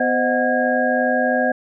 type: tone cluster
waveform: sine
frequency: 251.2 / 519 / 622 / 734 / 1637 Hz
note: B3 / C5 / D#5 / F#5 / G#6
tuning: +30 / -14 / -1 / -14 / -25 cents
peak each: -22 dBFS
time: 0-1.52 s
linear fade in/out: 5 ms
effects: none